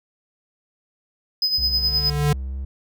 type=tone with tremolo; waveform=triangle; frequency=5030 Hz; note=D#8; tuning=18 cents sharp; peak=-15 dBFS; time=1.42-2.1 s; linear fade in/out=2 ms; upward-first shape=sine; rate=9.6 Hz; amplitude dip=60%
type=tone with exponential growth; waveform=square; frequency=146.83 Hz; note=D3; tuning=in tune; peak=-15 dBFS; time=1.5-2.33 s; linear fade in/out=5 ms; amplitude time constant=180 ms
type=tone with vibrato; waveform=triangle; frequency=66.5 Hz; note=C2; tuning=29 cents sharp; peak=-24 dBFS; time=1.58-2.65 s; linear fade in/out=5 ms; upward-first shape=triangle; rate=3.2 Hz; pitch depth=24 cents each way
effects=none